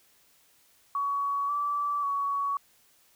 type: tone with pitch steps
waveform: sine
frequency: 1125 / 1159 / 1123 Hz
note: C#6 / D6 / C#6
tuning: +25 / -23 / +22 cents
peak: -26 dBFS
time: 0.95-2.57 s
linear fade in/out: 2 ms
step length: 540 ms
effects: white hiss -63 dBFS RMS until 3.15 s

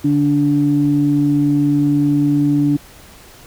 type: tone pair together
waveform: sine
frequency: 145.08 / 290 Hz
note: D3 / D4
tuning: -21 / -22 cents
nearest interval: octave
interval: 1199 cents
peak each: -17 / -12 dBFS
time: 0.04-2.77 s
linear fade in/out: 10 ms
effects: tanh soft clip ceiling -4 dBFS + pink hiss -42 dBFS RMS until 3.46 s

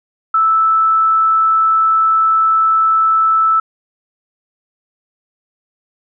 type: tone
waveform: sine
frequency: 1315 Hz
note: E6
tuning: 5 cents flat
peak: -9 dBFS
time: 0.34-3.6 s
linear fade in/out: 5 ms
effects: none

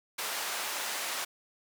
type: band-pass noise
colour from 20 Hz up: pink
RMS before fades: -35 dBFS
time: 0.18-1.25 s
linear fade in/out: 10 ms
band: 790 to 16000 Hz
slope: 12 dB/octave
effects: none

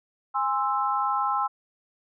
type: chord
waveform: sine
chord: Ab augmented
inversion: none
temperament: equal with one note detuned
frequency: 821.5 / 1046.5 / 1318.5 Hz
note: Ab5 / C6 / E6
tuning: -19 / 0 / 0 cents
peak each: -27 dBFS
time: 0.34-1.48 s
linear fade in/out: 20 ms
effects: none

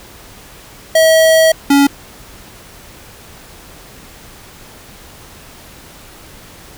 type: tone pair in turn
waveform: square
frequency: 643 / 281 Hz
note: E5 / C#4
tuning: -43 / +24 cents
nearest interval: octave + major second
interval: 1433 cents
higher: first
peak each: -7 dBFS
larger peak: neither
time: 0.95-1.52 / 1.7-1.87 s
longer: first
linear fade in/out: 5 ms
effects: pink hiss -38 dBFS RMS until 6.77 s

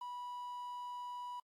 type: tone with quantisation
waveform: triangle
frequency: 981 Hz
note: B5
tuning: 12 cents flat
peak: -40 dBFS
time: 0.01-1.4 s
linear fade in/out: 5 ms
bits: 11
effects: AAC 64 kbps

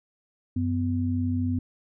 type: tone pair together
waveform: sine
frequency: 94.3 / 250.7 Hz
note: F#2 / B3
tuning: +33 / +26 cents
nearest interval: octave + perfect fourth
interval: 1693 cents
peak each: -26 dBFS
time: 0.56-1.59 s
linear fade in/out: 5 ms
effects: none

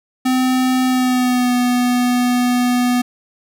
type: tone with pitch glide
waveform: square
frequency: 256.4 to 246.5 Hz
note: C4 to B3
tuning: -35 to -3 cents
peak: -14 dBFS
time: 0.25-3.02 s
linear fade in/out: 10 ms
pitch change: -68 cents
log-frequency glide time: 0.86-1.53 s
effects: none

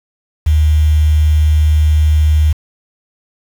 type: tone with quantisation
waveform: sine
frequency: 76.6 Hz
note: D#2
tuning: 27 cents flat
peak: -7 dBFS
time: 0.46-2.53 s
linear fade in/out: 10 ms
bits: 5
effects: none

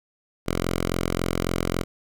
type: tone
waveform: 5% pulse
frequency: 43.65 Hz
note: F1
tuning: in tune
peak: -12 dBFS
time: 0.46-1.84 s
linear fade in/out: 20 ms
effects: none

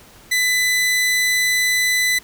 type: tone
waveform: sawtooth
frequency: 2000 Hz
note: B6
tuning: 21 cents sharp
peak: -12 dBFS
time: 0.31-2.19 s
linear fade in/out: 10 ms
effects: pink hiss -46 dBFS RMS until 2.23 s

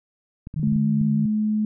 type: clicks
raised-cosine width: 5 ms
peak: -22 dBFS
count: 7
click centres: 0.471 / 0.541 / 0.596 / 0.675 / 0.725 / 0.762 / 1.014 s
type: tone with vibrato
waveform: sine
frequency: 150.4 Hz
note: D3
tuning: 42 cents sharp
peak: -22 dBFS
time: 0.56-1.26 s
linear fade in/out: 5 ms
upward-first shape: sine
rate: 6.7 Hz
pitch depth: 55 cents each way
type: tone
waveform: sine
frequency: 213.7 Hz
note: G#3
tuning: 50 cents sharp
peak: -19 dBFS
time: 0.63-1.65 s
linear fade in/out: 2 ms
effects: none

